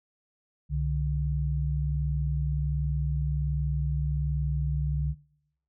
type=tone pair together; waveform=sine; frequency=65.52 / 146.83 Hz; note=C2 / D3; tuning=+3 / 0 cents; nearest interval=octave + major second; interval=1397 cents; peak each=-28 / -28 dBFS; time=0.69-5.15 s; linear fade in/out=50 ms; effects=noise-tail reverb RT60 0.8 s tail -22 dB re dry